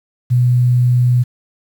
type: tone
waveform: sine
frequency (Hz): 123.47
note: B2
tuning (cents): 0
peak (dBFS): -9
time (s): 0.3-1.24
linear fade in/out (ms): 20
effects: 7-bit